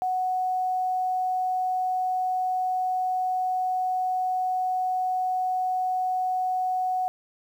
sine tone, 740 Hz, F#5, in tune, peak -23 dBFS, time 0.02-7.08 s, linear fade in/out 0 ms, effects 9-bit

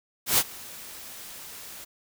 white noise with ADSR envelope, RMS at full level -19 dBFS, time 0.26-1.85 s, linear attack 120 ms, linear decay 51 ms, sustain -23 dB, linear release 14 ms, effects none

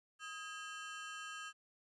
30% pulse ring-modulated tone, 1443 Hz, F#6, 44 cents flat, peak -39 dBFS, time 0.19-1.53 s, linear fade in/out 50 ms, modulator 182 Hz, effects resampled to 22050 Hz + 13-bit

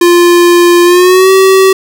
square tone with pitch glide, 348.5 to 382.2 Hz, F4 to G4, -4 to -44 cents, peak -3 dBFS, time 0.01-1.73 s, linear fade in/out 5 ms, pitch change +160 cents, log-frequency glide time 0.84-1.31 s, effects none

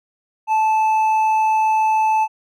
sine tone with hard clipping, 873 Hz, A5, 14 cents flat, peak -15 dBFS, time 0.47-2.28 s, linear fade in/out 50 ms, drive 4 dB, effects none

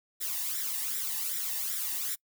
blue noise with flanger, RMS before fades -33 dBFS, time 0.2-2.16 s, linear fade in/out 20 ms, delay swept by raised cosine 0.54 to 1.1 ms, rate 2.6 Hz, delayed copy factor +0.7, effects noise-tail reverb RT60 0.1 s tail -26 dB re dry

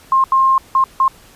sine tone bursts at uneven times, 1063 Hz, C6, 27 cents sharp, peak -9 dBFS, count 4, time 0.12-0.24 / 0.32-0.58 / 0.75-0.84 / 1-1.08 s, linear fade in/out 2 ms, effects pink hiss -45 dBFS RMS until 1.35 s + resampled to 32000 Hz

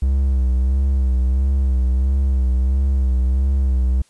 triangle tone with vibrato, 65.4 Hz, C2, in tune, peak -12 dBFS, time 0.02-4.02 s, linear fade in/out 5 ms, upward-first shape sine, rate 1.5 Hz, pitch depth 63 cents each way, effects white hiss -57 dBFS RMS until 4.09 s + resampled to 24000 Hz

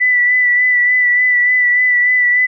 sine tone with vibrato, 1979 Hz, B6, 3 cents sharp, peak -9 dBFS, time 0-2.47 s, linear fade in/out 20 ms, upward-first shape sine, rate 3.4 Hz, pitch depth 23 cents each way, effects none

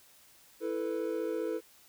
triangle chord, E suspended fourth, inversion none, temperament just, 329.6 / 439.5 / 494.4 Hz, E4 / A4 / B4, 0 / -2 / +2 cents, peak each -34 / -33 / -34 dBFS, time 0.6-1.61 s, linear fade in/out 50 ms, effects white hiss -60 dBFS RMS until 1.88 s

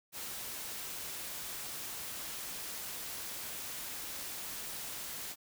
white noise, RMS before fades -42 dBFS, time 0.12-5.36 s, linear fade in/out 50 ms, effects none

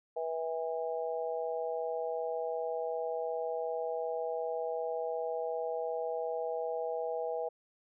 harmonic tone, 162.7 Hz, E3, 22 cents flat, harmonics 3 / 4 / 5, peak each -35 / -37 / -40 dBFS, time 0.16-7.49 s, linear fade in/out 10 ms, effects none

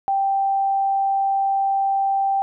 sine tone, 784 Hz, G5, in tune, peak -17 dBFS, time 0.08-2.42 s, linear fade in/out 0 ms, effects none

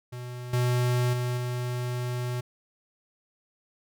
square tone with level steps, 123.47 Hz, B2, in tune, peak -36 / -23 / -27 / -29 dBFS, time 0.12-2.41 s, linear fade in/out 10 ms, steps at 0.53 / 1.13 / 1.37 s, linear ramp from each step 5 ms, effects none

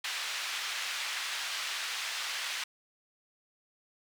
white band-pass noise, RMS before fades -36 dBFS, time 0.04-2.64 s, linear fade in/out 5 ms, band 1300 to 3900 Hz, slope 12 dB/octave, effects none

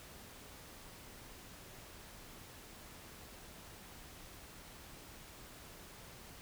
silence, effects pink hiss -54 dBFS RMS until 6.41 s

